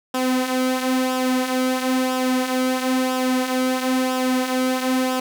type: tone with flanger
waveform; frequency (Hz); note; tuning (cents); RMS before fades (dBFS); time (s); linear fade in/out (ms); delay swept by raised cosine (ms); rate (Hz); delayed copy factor
sawtooth; 256.7; C4; -33; -21; 0.14-5.2; 5; 0.46 to 5.06; 1; -0.55
effects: 8-bit